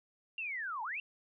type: linear two-way sweep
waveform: sine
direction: down then up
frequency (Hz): 2794 to 830.6 to 2794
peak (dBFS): -36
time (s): 0.38-1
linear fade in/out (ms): 2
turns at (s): 0.83
effects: none

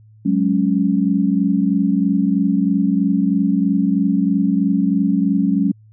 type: chord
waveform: sine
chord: F# suspended second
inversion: none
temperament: just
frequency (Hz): 185 / 208.1 / 277.5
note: F#3 / G#3 / C#4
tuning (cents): 0 / +4 / +2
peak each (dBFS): -18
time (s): 0.25-5.72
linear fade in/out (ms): 10
effects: added 108 Hz sine -44 dBFS peak until 5.92 s

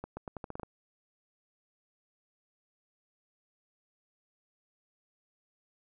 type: accelerating click train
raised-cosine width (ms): 1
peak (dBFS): -25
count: 9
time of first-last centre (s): 0.04-0.632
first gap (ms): 130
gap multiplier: 0.83
effects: none

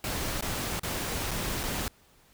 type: noise with dropouts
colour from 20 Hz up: pink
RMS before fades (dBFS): -32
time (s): 0.04-1.88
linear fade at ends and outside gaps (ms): 1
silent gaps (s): 0.41-0.424 / 0.795-0.833 / 1.31-1.314 / 1.633-1.637
effects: pink hiss -61 dBFS RMS until 2.33 s

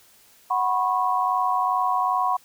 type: chord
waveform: sine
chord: F# suspended fourth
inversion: none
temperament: equal with one note detuned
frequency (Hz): 740 / 987.8 / 1090.3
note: F#5 / B5 / C#6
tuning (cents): 0 / 0 / -29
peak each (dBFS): -24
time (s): 0.5-2.37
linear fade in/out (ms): 10
effects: white hiss -55 dBFS RMS until 2.44 s

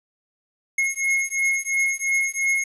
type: beating tone pair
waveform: square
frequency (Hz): 2162 / 2164.9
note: C#7 / C#7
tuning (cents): -44 / -42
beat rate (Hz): 2.9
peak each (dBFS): -24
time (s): 0.78-2.64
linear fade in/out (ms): 5
effects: resampled to 24000 Hz + 9-bit

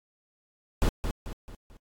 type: noise with echo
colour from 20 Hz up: brown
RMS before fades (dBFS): -22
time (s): 0.82-0.89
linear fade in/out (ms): 0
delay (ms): 220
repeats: 4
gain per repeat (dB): -7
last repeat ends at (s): 1.77
effects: AAC 64 kbps

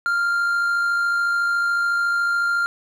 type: tone with amplitude modulation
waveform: triangle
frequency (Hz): 1395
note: F6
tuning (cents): -2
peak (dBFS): -15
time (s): 0.06-2.66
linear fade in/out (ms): 0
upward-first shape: sine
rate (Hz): 53.9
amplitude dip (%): 25
effects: none

